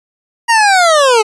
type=linear sweep; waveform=25% pulse; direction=down; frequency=947 to 417.5 Hz; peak=-3 dBFS; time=0.48-1.23 s; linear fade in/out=20 ms; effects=resampled to 22050 Hz